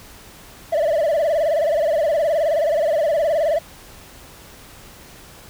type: tone with vibrato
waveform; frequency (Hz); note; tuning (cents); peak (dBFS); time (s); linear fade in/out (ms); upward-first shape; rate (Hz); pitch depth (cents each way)
triangle; 622.3; D#5; 0; -13; 0.72-3.59; 10; sine; 19; 140
effects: tanh soft clip ceiling -9 dBFS + pink hiss -43 dBFS RMS until 5.49 s